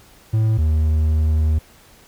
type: tone pair in turn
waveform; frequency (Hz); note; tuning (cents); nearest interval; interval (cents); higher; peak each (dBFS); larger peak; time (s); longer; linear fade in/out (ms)
triangle; 110 / 77.78; A2 / D#2; 0 / 0; tritone; 600; first; -12; neither; 0.33-0.58 / 0.58-1.59; second; 10
effects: pink hiss -49 dBFS RMS until 2.07 s